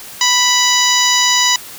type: harmonic tone with a mistuned harmonic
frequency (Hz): 987.8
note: B5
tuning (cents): 0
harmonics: 1 / 2 / 3 / 4 / 5 / 6 / 7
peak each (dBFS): -18 / -18 / -18 / -18 / -18 / -18 / -18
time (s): 0.21-1.56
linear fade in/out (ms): 2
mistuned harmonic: 4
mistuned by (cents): -17
effects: white hiss -33 dBFS RMS until 1.78 s